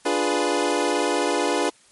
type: chord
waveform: 25% pulse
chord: D diminished seventh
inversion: none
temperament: equal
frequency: 293.7 / 349.2 / 415.3 / 493.9 Hz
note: D4 / F4 / Ab4 / Cb5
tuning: 0 / 0 / 0 / 0 cents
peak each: -22 dBFS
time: 0.05-1.7 s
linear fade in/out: 10 ms
effects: white hiss -55 dBFS RMS until 1.91 s + MP3 48 kbps